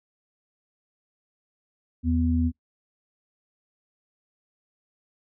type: tone pair together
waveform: sine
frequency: 82.41 / 247 Hz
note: E2 / B3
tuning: 0 / 0 cents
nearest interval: octave + perfect fifth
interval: 1900 cents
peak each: -23 dBFS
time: 2.03-2.52 s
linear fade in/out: 50 ms
effects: noise-tail reverb RT60 0.1 s tail -20 dB re dry